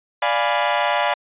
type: chord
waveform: sawtooth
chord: D diminished seventh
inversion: none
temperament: equal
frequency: 587.3 / 698.5 / 830.6 / 987.8 Hz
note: D5 / F5 / Ab5 / Cb6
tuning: 0 / 0 / 0 / 0 cents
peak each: -19 dBFS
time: 0.22-1.14 s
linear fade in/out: 5 ms
effects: resampled to 8000 Hz